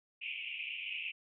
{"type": "band-pass noise", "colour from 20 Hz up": "white", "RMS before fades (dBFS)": -41, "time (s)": [0.21, 1.12], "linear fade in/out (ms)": 20, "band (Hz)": [2300, 2900], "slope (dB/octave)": 96, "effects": []}